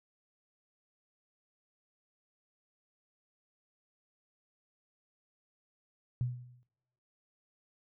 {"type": "tone with exponential decay", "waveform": "sine", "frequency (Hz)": 123.47, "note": "B2", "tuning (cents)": 0, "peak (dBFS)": -27, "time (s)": [6.21, 6.63], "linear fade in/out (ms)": 0, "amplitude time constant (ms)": 91, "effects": ["noise-tail reverb RT60 1.0 s tail -23 dB re dry"]}